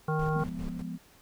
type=harmonic tone; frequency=155.56 Hz; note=D#3; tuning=in tune; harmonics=1 / 3 / 5 / 7 / 9; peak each=-28 / -33 / -35 / -36 / -38 dBFS; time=0.08-0.44 s; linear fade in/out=5 ms
type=noise with tremolo; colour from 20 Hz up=brown; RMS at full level=-38 dBFS; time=0.19-0.82 s; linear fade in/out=2 ms; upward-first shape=square; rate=5 Hz; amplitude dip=65%
type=chord; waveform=sine; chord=F diminished; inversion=none; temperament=equal; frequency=174.61 / 207.7 / 246.9 Hz; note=F3 / Ab3 / Cb4; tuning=0 / 0 / 0 cents; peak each=-37 / -41 / -39 dBFS; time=0.34-0.98 s; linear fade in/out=20 ms
effects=pink hiss -59 dBFS RMS until 1.21 s